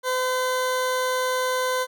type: tone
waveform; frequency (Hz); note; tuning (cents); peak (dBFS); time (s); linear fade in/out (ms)
20% pulse; 510; C5; -44; -17; 0.03-1.87; 50
effects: none